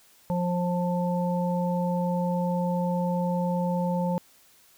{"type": "harmonic tone", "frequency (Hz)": 177, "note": "F3", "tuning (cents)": 23, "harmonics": [1, 3, 5], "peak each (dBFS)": [-25, -30, -32], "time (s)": [0.3, 4.18], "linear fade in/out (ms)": 0, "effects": ["white hiss -58 dBFS RMS until 4.77 s"]}